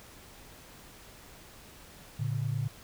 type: tone pair together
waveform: sine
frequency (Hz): 113.1 / 142.5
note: A2 / C#3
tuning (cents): +48 / +48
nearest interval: major third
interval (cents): 400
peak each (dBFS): -31 / -32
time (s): 2.19-2.68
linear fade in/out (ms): 10
effects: pink hiss -52 dBFS RMS until 2.83 s